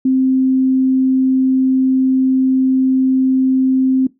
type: tone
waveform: sine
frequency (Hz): 261.6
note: C4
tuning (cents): 0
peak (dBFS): -10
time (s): 0.05-4.07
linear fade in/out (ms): 5
effects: noise-tail reverb RT60 0.2 s tail -20 dB re dry